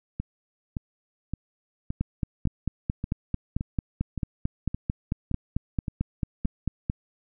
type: two click trains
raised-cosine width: 5 ms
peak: -13 / -17 dBFS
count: 23 / 12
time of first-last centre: 2.01-6.899 / 0.2-6.45 s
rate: 4.5 / 1.76 Hz
effects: none